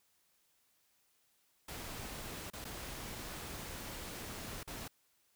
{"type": "noise with dropouts", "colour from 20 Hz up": "pink", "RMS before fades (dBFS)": -45, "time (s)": [1.68, 4.88], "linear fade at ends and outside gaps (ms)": 5, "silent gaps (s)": [[2.502, 2.533], [2.644, 2.65], [4.632, 4.675]], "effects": ["white hiss -74 dBFS RMS until 5.35 s"]}